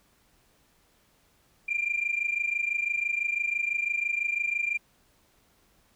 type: tone pair together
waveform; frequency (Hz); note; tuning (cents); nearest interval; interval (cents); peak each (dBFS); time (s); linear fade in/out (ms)
sine; 2374 / 2400; D7 / D7; +18 / +37; unison; 19; -28; 1.68-4.78; 10
effects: tanh soft clip ceiling -19 dBFS + pink hiss -65 dBFS RMS until 5.95 s